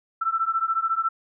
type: beating tone pair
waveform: sine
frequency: 1327 / 1341 Hz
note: E6 / E6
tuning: +11 / +29 cents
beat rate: 14 Hz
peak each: -24 / -25 dBFS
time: 0.21-1.09 s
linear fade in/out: 10 ms
effects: none